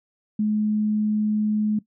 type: tone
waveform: sine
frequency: 212.5 Hz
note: G#3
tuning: 40 cents sharp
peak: -19 dBFS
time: 0.39-1.79 s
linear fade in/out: 5 ms
effects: noise-tail reverb RT60 0.1 s tail -17 dB re dry